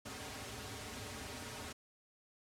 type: noise with comb filter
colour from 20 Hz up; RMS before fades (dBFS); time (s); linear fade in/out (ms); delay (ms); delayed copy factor
pink; -45; 0.05-1.73; 10; 5.9; -0.95
effects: high-pass 80 Hz 12 dB/octave + low-pass 10000 Hz 12 dB/octave